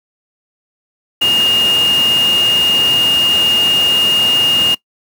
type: tone in noise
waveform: sine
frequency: 2839 Hz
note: F7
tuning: 28 cents sharp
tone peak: -10 dBFS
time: 1.21-4.75 s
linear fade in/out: 10 ms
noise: pink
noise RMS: -22 dBFS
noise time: 1.21-4.75 s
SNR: +9 dB
effects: noise-tail reverb RT60 0.1 s tail -20 dB re dry + high-pass 150 Hz 12 dB/octave